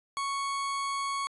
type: tone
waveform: 40% pulse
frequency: 1108.7 Hz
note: C#6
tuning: in tune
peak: -29 dBFS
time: 0.17-1.27 s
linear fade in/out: 0 ms
effects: resampled to 24000 Hz